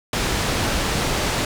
pink low-pass noise, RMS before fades -22 dBFS, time 0.13-1.45 s, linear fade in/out 2 ms, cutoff 7700 Hz, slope 12 dB/octave, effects none

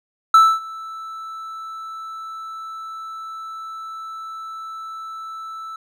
triangle tone with ADSR envelope, 1318.5 Hz, E6, in tune, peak -4 dBFS, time 0.34-5.76 s, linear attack 4 ms, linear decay 250 ms, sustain -24 dB, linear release 3 ms, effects none

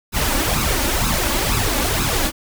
pink noise with flanger, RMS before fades -19 dBFS, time 0.12-2.32 s, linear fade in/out 50 ms, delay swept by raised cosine 0.76 to 3.56 ms, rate 2.1 Hz, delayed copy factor +0.7, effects none

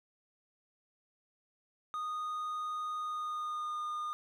triangle tone with pitch glide, 1236 to 1219 Hz, D#6 to D#6, -12 to -36 cents, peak -33 dBFS, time 1.94-4.13 s, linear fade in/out 0 ms, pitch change -24 cents, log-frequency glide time 2.98-3.8 s, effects none

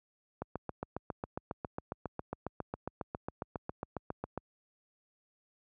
click train, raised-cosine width 1 ms, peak -22 dBFS, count 30, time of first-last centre 0.42-4.376 s, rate 7.33 Hz, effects high-pass 60 Hz 12 dB/octave

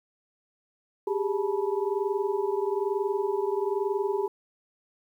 sine tone cluster, 389.5 / 410.6 / 871 / 972 Hz, G4 / G#4 / A5 / B5, -11 / -20 / -18 / -28 cents, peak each -28 / -28 / -36 / -37 dBFS, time 1.07-4.28 s, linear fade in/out 5 ms, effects 10-bit

